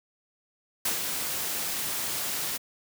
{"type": "noise with ADSR envelope", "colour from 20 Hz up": "white", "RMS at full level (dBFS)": -26, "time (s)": [0.85, 2.58], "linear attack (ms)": 5, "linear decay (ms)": 110, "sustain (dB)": -5, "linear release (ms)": 19, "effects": ["high-pass 80 Hz 12 dB/octave"]}